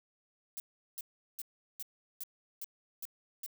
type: noise bursts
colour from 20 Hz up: violet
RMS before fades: -41 dBFS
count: 8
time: 0.57-3.462 s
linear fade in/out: 0 ms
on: 29 ms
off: 380 ms
effects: none